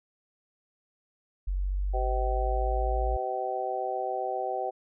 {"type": "linear sweep", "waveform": "sine", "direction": "up", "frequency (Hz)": [46.25, 54.9], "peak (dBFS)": -26, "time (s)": [1.47, 3.17], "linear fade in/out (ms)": 10}
{"type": "harmonic tone", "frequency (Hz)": 127.5, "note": "C3", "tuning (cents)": -44, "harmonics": [3, 4, 5, 6], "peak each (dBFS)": [-36, -35, -35, -31], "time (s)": [1.93, 4.71], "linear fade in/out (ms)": 20}
{"effects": []}